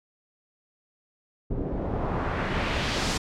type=noise with low-pass filter sweep; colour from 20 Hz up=pink; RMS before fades=-28 dBFS; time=1.5-3.18 s; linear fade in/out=10 ms; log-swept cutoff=330 to 7100 Hz; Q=1.1; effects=none